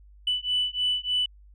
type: beating tone pair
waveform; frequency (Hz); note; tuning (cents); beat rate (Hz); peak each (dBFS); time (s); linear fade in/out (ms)
sine; 2980 / 2983.3; F#7 / F#7; +12 / +14; 3.3; -26; 0.27-1.26; 5
effects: tanh soft clip ceiling -17 dBFS + added 50 Hz sine -49 dBFS peak until 1.54 s